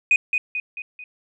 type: tone with echo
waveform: sine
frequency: 2489 Hz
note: D#7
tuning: in tune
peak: -11 dBFS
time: 0.11-0.16 s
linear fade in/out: 2 ms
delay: 220 ms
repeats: 4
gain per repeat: -6 dB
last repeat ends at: 1.04 s
effects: tanh soft clip ceiling -10 dBFS